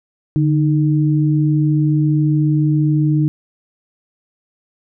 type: tone pair together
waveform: sine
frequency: 147.88 / 309.3 Hz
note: D3 / D#4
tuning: +12 / -10 cents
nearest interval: octave + minor second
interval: 1278 cents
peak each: -13 / -17 dBFS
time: 0.36-3.28 s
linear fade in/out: 0 ms
effects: none